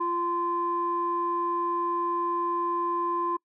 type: tone with low-pass filter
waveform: square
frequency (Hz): 345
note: F4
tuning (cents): -21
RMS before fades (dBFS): -28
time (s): 0-3.37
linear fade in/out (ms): 10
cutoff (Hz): 1000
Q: 6.8
effects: noise-tail reverb RT60 0.1 s tail -25 dB re dry